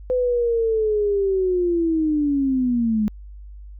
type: linear sweep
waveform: sine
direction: down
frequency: 508 to 207.7 Hz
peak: -17 dBFS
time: 0.1-3.08 s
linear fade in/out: 0 ms
effects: added 50 Hz sine -36 dBFS peak until 3.79 s